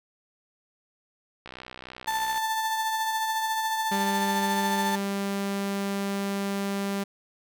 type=click train; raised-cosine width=0.3 ms; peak=-24 dBFS; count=59; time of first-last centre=1.46-2.376 s; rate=63.3 Hz
type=tone with tremolo; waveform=35% pulse; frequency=883 Hz; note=A5; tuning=6 cents sharp; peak=-22 dBFS; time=2.07-4.96 s; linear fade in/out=10 ms; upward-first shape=triangle; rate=14 Hz; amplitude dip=40%
type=tone; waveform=sawtooth; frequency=198.4 Hz; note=G3; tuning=21 cents sharp; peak=-23 dBFS; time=3.91-7.04 s; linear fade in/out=10 ms
effects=none